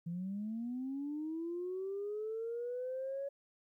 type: linear sweep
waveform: sine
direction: up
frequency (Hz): 165.3 to 561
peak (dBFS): -36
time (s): 0.06-3.29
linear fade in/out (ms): 10
effects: tanh soft clip ceiling -32 dBFS + 13-bit